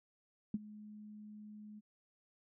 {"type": "tone with ADSR envelope", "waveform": "sine", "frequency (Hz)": 211.1, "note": "G#3", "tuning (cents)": 29, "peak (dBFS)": -30, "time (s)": [0.54, 1.81], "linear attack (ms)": 3, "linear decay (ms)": 31, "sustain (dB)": -19, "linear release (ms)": 28, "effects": []}